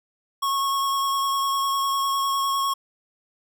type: tone with vibrato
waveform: square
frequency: 1097 Hz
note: C#6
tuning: 18 cents flat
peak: -22 dBFS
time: 0.42-2.74 s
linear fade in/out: 10 ms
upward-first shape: sine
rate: 9.9 Hz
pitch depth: 15 cents each way
effects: none